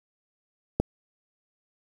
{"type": "click", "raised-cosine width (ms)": 2, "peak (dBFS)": -8, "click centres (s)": 0.8, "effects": ["7-bit"]}